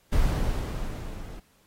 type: noise with level ramp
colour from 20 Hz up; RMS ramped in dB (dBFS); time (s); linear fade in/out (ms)
brown; -22 to -39; 0.12-1.4; 10
effects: pink hiss -64 dBFS RMS until 1.66 s + AAC 48 kbps